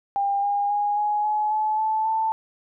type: tone with pitch steps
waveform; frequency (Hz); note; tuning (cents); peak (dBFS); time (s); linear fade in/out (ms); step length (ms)
sine; 800 / 811.6 / 823.4 / 835.4 / 847.6 / 859.9 / 872.4 / 885.1; G5 / G#5 / G#5 / G#5 / G#5 / A5 / A5 / A5; +35 / -40 / -15 / +10 / +35 / -40 / -15 / +10; -20; 0.16-2.32; 0; 270
effects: none